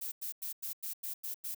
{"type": "noise bursts", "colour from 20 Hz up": "violet", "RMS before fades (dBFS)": -39, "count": 8, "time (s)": [0.01, 1.548], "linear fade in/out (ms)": 10, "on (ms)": 110, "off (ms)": 94, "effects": []}